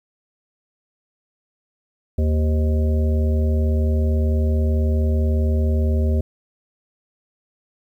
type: harmonic tone with a mistuned harmonic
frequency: 77.78 Hz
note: D#2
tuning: in tune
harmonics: 1 / 3 / 5 / 7 / 8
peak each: -16 / -26 / -30 / -33 / -34 dBFS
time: 2.18-6.21 s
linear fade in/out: 5 ms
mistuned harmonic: 7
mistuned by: -66 cents
effects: 9-bit